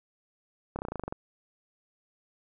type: slowing click train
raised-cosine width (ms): 1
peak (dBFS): -20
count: 11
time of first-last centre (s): 0.76-1.125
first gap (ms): 29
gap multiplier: 1.05
effects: none